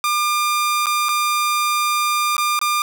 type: tone with dropouts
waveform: sawtooth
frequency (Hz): 1200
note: D6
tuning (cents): +37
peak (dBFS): -13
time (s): 0.04-2.82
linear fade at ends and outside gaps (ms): 1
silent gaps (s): 0.859-0.867 / 1.086-1.09 / 2.367-2.38 / 2.591-2.614
effects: none